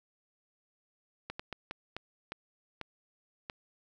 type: slowing click train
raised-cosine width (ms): 0.3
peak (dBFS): -22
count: 8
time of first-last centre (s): 1.3-3.499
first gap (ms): 95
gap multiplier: 1.39
effects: none